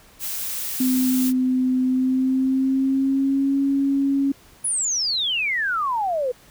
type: noise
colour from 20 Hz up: blue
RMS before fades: -28 dBFS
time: 0.19-1.33 s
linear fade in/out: 50 ms
type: tone with pitch glide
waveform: sine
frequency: 256.1 to 276.1 Hz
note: C4 to C#4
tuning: -37 to -7 cents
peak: -17 dBFS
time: 0.8-4.32 s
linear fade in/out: 5 ms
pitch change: +130 cents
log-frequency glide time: 1.83-3.6 s
type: exponential sweep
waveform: sine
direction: down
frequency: 10548 to 480 Hz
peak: -20 dBFS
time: 4.64-6.32 s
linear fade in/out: 10 ms
effects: pink hiss -51 dBFS RMS until 6.5 s